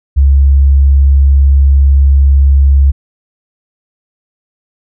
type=tone; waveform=sine; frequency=68.9 Hz; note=C#2; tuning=10 cents flat; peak=-3 dBFS; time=0.16-2.92 s; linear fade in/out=20 ms; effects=none